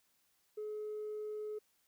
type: tone with tanh clipping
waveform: triangle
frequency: 425.1 Hz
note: G#4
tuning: 40 cents sharp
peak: -39 dBFS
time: 0.57-1.59 s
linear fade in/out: 10 ms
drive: 5 dB
effects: white hiss -75 dBFS RMS until 1.87 s